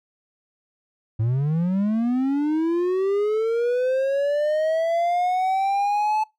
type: linear sweep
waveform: triangle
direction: up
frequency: 106.7 to 870 Hz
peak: -17 dBFS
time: 1.19-6.24 s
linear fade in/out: 10 ms
effects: noise-tail reverb RT60 0.2 s tail -24 dB re dry